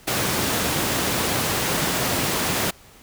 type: high-pass noise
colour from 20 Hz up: pink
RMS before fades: -23 dBFS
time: 0.07-2.71 s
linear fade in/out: 10 ms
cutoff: 110 Hz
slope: 12 dB/octave
effects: pink hiss -49 dBFS RMS until 3.02 s